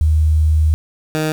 sine / 15% pulse tone pair in turn, 77.78 / 155.56 Hz, D#2 / D#3, 0 / 0 cents, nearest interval octave, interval 1200 cents, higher second, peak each -10 dBFS, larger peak neither, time 0.01-0.74 / 1.15-1.32 s, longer first, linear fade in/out 0 ms, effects 7-bit

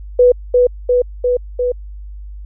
sine tone with echo, 493.9 Hz, B4, in tune, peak -5 dBFS, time 0.19-0.32 s, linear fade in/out 5 ms, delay 350 ms, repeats 4, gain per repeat -2 dB, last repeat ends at 1.72 s, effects added 50 Hz sine -28 dBFS peak until 2.45 s

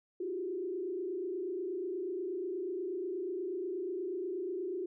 sine tone with frequency modulation, 367.4 Hz, F#4, 12 cents flat, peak -34 dBFS, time 0.2-4.86 s, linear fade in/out 5 ms, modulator 28.3 Hz, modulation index 1.1, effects none

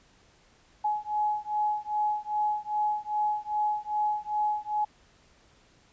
sine beating tone pair, 842 / 844.5 Hz, G#5 / G#5, +24 / +29 cents, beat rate 2.5 Hz, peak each -29 dBFS, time 0.84-4.85 s, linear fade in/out 10 ms, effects pink hiss -61 dBFS RMS until 5.92 s + resampled to 16000 Hz

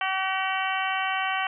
harmonic tone with a mistuned harmonic, 380.8 Hz, F#4, 50 cents sharp, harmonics 2 / 3 / 4 / 5 / 6 / 7 / 8, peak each -29 / -31 / -32 / -33 / -34 / -34 / -35 dBFS, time 0.01-1.47 s, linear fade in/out 2 ms, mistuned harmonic 7, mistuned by +39 cents, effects none

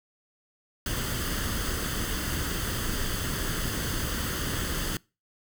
pink noise with comb filter, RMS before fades -30 dBFS, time 0.86-4.97 s, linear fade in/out 2 ms, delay 0.63 ms, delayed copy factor +0.6, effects noise-tail reverb RT60 0.3 s tail -25 dB re dry

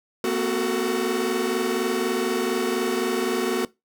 45% pulse tone cluster, 230.4 / 254.5 / 371.6 / 434.9 / 454.6 Hz, A#3 / C4 / F#4 / A4 / A#4, -20 / -48 / +7 / -20 / -43 cents, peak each -30 / -30 / -24 / -32 / -30 dBFS, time 0.24-3.65 s, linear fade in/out 2 ms, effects noise-tail reverb RT60 0.2 s tail -20 dB re dry

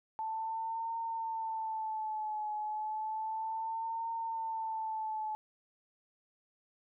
sine tone with vibrato, 880 Hz, A5, in tune, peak -34 dBFS, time 0.19-5.35 s, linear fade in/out 0 ms, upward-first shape triangle, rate 0.32 Hz, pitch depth 67 cents each way, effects none

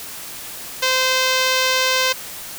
5% pulse tone with notch filter, 517 Hz, C5, 21 cents flat, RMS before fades -18 dBFS, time 0.82-2.13 s, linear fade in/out 10 ms, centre 11000 Hz, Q 0.6, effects white hiss -33 dBFS RMS until 2.58 s

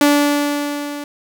sawtooth tone with level ramp, 290 Hz, D4, 22 cents flat, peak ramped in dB -5 to -22 dBFS, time 0.01-1.04 s, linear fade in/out 2 ms, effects none

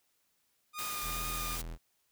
sawtooth tone with vibrato, 1221 Hz, D#6, 33 cents flat, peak -35 dBFS, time 0.73-1.59 s, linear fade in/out 50 ms, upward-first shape triangle, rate 2.3 Hz, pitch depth 17 cents each way
white noise, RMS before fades -40 dBFS, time 0.78-1.62 s, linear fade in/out 10 ms
45% pulse tone, 41.2 Hz, E1, in tune, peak -39 dBFS, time 1.01-1.78 s, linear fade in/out 50 ms
effects white hiss -75 dBFS RMS until 2.11 s

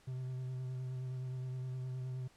triangle tone with vibrato, 128.4 Hz, C3, 32 cents flat, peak -36 dBFS, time 0.07-2.28 s, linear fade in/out 10 ms, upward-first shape sine, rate 9.6 Hz, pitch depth 21 cents each way, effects pink hiss -66 dBFS RMS until 2.36 s + low-pass 9000 Hz 12 dB/octave

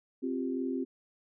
sine chord, C suspended fourth, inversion none, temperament equal with one note detuned, 263.4 / 349.2 / 392 Hz, C4 / F4 / G4, +12 / 0 / 0 cents, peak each -32 / -37 / -38 dBFS, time 0.22-0.85 s, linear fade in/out 20 ms, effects none

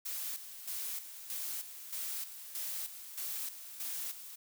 blue noise with tremolo, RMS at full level -39 dBFS, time 0.05-4.36 s, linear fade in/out 10 ms, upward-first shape square, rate 1.6 Hz, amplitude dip 65%, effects none

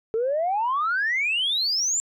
sine exponential sweep, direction up, 433 to 7459 Hz, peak -20 dBFS, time 0.14-2 s, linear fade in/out 0 ms, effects tanh soft clip ceiling -17 dBFS

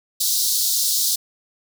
pink high-pass noise, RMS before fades -20 dBFS, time 0.2-1.16 s, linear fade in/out 10 ms, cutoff 3900 Hz, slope 48 dB/octave, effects none

